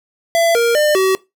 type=tone with pitch steps; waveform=square; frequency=672 / 468.3 / 601 / 379.8 Hz; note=E5 / A#4 / D5 / F#4; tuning=+33 / +8 / +40 / +45 cents; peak=-12 dBFS; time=0.35-1.15 s; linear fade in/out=0 ms; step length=200 ms; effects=noise-tail reverb RT60 0.2 s tail -20 dB re dry